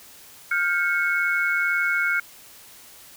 sine tone cluster, 1407 / 1569 / 2202 Hz, F6 / G6 / C#7, +12 / +1 / -12 cents, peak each -23 / -26 / -24 dBFS, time 0.51-2.2 s, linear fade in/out 5 ms, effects white hiss -47 dBFS RMS until 3.16 s

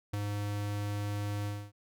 square tone with ADSR envelope, 102.8 Hz, G#2, 17 cents flat, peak -30 dBFS, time 0.13-1.72 s, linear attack 9 ms, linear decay 12 ms, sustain -3 dB, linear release 260 ms, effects none

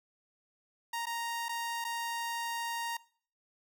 sawtooth tone with dropouts, 932.3 Hz, A#5, in tune, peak -30 dBFS, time 0.93-2.97 s, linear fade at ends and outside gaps 5 ms, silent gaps 1.057-1.067 / 1.485-1.491 / 1.843-1.848 s, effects noise-tail reverb RT60 0.5 s tail -21 dB re dry

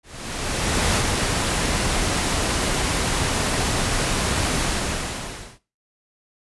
pink noise with ADSR envelope, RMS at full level -19 dBFS, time 0.03-5.59 s, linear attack 940 ms, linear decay 50 ms, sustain -3 dB, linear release 1000 ms, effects noise-tail reverb RT60 0.3 s tail -17 dB re dry + resampled to 24000 Hz

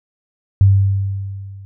sine tone with level ramp, 98 Hz, G2, in tune, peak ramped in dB -5 to -33 dBFS, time 0.61-1.65 s, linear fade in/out 0 ms, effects none

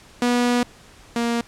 sawtooth tone pair in turn, 243.3 / 234.8 Hz, B3 / A#3, -26 / +13 cents, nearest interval minor second, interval 61 cents, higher first, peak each -13 / -16 dBFS, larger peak first, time 0.22-0.63 / 1.16-1.41 s, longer first, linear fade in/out 2 ms, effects pink hiss -48 dBFS RMS until 1.47 s + low-pass 9000 Hz 12 dB/octave

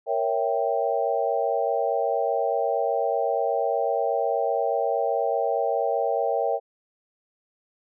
sine chord, A# diminished seventh, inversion none, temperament equal, 466.2 / 554.4 / 659.3 / 784 Hz, A#4 / C#5 / E5 / G5, 0 / 0 / 0 / 0 cents, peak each -27 dBFS, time 0.06-6.6 s, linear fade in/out 50 ms, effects none

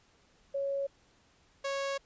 sine / sawtooth tone pair in turn, 554.4 / 551.8 Hz, C#5 / C#5, 0 / -8 cents, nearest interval unison, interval 8 cents, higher first, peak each -30 / -28 dBFS, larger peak second, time 0.54-0.87 / 1.64-1.98 s, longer second, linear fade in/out 10 ms, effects pink hiss -66 dBFS RMS until 2.05 s + resampled to 16000 Hz

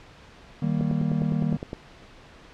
triangle chord, Eb major, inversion none, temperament just, 155.56 / 194.45 / 233.3 Hz, Eb3 / G3 / Bb3, 0 / -14 / +2 cents, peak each -23 / -26 / -26 dBFS, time 0.62-1.57 s, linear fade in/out 5 ms
click train, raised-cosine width 2 ms, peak -18 dBFS, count 10, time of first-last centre 0.81-1.731 s, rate 9.77 Hz
effects pink hiss -49 dBFS RMS until 2.53 s + low-pass 4000 Hz 12 dB/octave

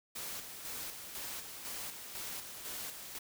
white noise with tremolo, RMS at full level -42 dBFS, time 0.15-3.19 s, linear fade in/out 10 ms, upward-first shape square, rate 2 Hz, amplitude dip 45%, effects none

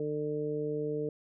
harmonic tone, 150 Hz, D3, 37 cents sharp, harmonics 1 / 2 / 3 / 4, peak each -39 / -38 / -32 / -45 dBFS, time 0-1.09 s, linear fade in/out 2 ms, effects none

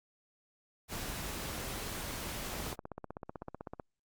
pink noise, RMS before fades -40 dBFS, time 0.88-2.76 s, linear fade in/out 50 ms
click train, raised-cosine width 1 ms, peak -27 dBFS, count 21, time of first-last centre 2.54-3.798 s, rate 15.9 Hz
effects Opus 48 kbps

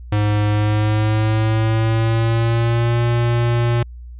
square tone with pitch glide, 104.6 to 118.77 Hz, G#2 to A#2, +13 to +33 cents, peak -15 dBFS, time 0.12-3.83 s, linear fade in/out 5 ms, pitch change +220 cents, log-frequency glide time 0.48-3.03 s, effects added 60 Hz sine -32 dBFS peak until 4.19 s + resampled to 8000 Hz

